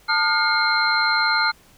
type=tone cluster; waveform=sine; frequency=886 / 1214 / 1425 / 2145 / 4146 Hz; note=A5 / D#6 / F6 / C7 / C8; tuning=+12 / -43 / +34 / +42 / -17 cents; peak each=-24 / -26 / -20 / -26 / -23 dBFS; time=0.08-1.52 s; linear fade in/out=20 ms; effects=pink hiss -53 dBFS RMS until 1.77 s